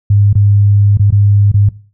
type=tone with dropouts; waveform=sine; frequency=101.7 Hz; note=G#2; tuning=36 cents flat; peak=-5 dBFS; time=0.1-1.69 s; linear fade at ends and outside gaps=5 ms; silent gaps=0.33-0.353 / 0.973-0.995 / 1.106-1.123 / 1.517-1.541 s; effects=noise-tail reverb RT60 0.4 s tail -19 dB re dry